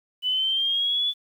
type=linear sweep; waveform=sine; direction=up; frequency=2977 to 3462 Hz; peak=-21 dBFS; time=0.22-1.14 s; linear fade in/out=50 ms; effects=9-bit